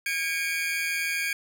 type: tone cluster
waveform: 40% pulse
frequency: 1629 / 2252 / 2417 Hz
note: G#6 / C#7 / D7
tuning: -34 / +27 / +49 cents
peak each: -30 dBFS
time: 0.06-1.33 s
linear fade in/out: 2 ms
effects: none